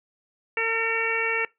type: harmonic tone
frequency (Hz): 453.5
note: A#4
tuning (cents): -48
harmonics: 1 / 2 / 3 / 4 / 5 / 6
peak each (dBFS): -29 / -34 / -32 / -29 / -27 / -30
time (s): 0.57-1.45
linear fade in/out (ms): 2
effects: noise-tail reverb RT60 0.2 s tail -22 dB re dry